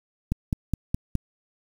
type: click train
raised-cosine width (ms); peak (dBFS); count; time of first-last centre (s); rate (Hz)
5; -11; 5; 0.32-1.153; 4.8
effects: 7-bit